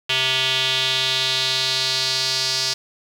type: tone with band-pass filter sweep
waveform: square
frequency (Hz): 130.81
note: C3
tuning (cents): 0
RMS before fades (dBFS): -21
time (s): 0.09-2.74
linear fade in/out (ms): 10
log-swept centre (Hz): 3100 to 4900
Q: 3.6
effects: 7-bit